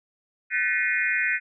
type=tone cluster; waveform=sine; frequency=1514 / 1761 / 1921 / 2133 / 2456 Hz; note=F#6 / A6 / B6 / C7 / D#7; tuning=+39 / +1 / -48 / +33 / -23 cents; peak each=-28 dBFS; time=0.5-1.4 s; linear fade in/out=50 ms; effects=none